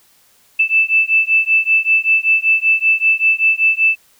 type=beating tone pair; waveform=sine; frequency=2637 / 2642.2 Hz; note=E7 / E7; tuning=0 / +3 cents; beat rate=5.2 Hz; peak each=-14 / -14 dBFS; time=0.59-3.96 s; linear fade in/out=10 ms; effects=white hiss -53 dBFS RMS until 4.19 s